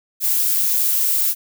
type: noise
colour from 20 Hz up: violet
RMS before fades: -18 dBFS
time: 0.2-1.35 s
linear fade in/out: 50 ms
effects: none